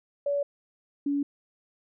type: tone pair in turn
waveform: sine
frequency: 570 / 284.3 Hz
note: C#5 / C#4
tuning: +48 / +44 cents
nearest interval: octave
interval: 1204 cents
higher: first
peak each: -24 dBFS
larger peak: neither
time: 0.26-0.43 / 1.06-1.23 s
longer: neither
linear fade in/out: 5 ms
effects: none